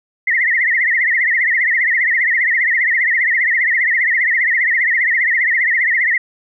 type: tone with vibrato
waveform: sine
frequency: 1958 Hz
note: B6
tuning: 15 cents flat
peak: -12 dBFS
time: 0.27-6.18 s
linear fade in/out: 5 ms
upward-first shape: triangle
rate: 15 Hz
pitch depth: 170 cents each way
effects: none